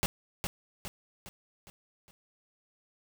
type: noise with echo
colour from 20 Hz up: pink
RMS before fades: -28 dBFS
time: 0.03-0.06 s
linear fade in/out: 0 ms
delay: 410 ms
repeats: 5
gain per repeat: -6 dB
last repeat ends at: 2.11 s
effects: none